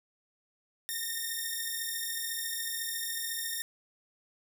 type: beating tone pair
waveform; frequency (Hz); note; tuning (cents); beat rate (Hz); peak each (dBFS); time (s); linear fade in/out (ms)
5% pulse; 1825 / 1839; A#6 / A#6; -37 / -24; 14; -25 / -26; 0.89-3.62; 0
effects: none